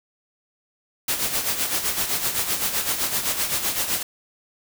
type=noise with tremolo; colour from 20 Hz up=white; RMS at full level=-22 dBFS; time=1.08-4.03 s; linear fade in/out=5 ms; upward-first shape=sine; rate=7.8 Hz; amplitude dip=60%; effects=none